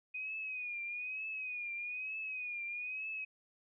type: tone with vibrato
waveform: sine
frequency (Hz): 2489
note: D#7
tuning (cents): 0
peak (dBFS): -38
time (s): 0.14-3.25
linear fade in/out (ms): 10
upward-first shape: triangle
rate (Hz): 1.1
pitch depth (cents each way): 89
effects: none